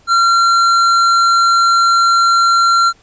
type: tone with hard clipping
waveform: sine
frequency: 1370 Hz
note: F6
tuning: 34 cents flat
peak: -10 dBFS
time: 0.07-2.93 s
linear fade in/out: 50 ms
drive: 11 dB
effects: pink hiss -50 dBFS RMS until 3.02 s + resampled to 16000 Hz